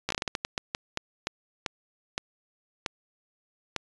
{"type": "slowing click train", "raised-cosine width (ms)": 0.2, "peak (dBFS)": -11, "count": 17, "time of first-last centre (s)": [0.09, 3.763], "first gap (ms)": 14, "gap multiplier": 1.32, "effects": ["resampled to 22050 Hz"]}